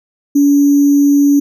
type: tone with sample-and-hold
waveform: sine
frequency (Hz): 285.2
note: C#4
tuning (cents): +49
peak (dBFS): -6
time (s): 0.35-1.4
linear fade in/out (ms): 10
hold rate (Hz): 6300
effects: none